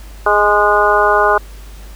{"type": "harmonic tone with a mistuned harmonic", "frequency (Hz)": 207.7, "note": "G#3", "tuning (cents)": 0, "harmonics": [2, 3, 4, 5, 6, 7], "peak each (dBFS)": [-16, -16, -16, -16, -16, -16], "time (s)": [0.26, 1.38], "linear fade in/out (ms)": 5, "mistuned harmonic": 6, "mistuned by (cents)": -27, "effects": ["added 50 Hz sine -31 dBFS peak until 1.95 s", "pink hiss -42 dBFS RMS until 1.95 s"]}